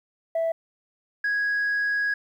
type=tone pair in turn; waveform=sine; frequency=658 / 1658.1 Hz; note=E5 / G#6; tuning=-3 / -3 cents; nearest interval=octave + major third; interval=1600 cents; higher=second; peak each=-20 dBFS; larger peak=neither; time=0.35-0.52 / 1.24-2.14 s; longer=second; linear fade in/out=5 ms; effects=tanh soft clip ceiling -20 dBFS + 10-bit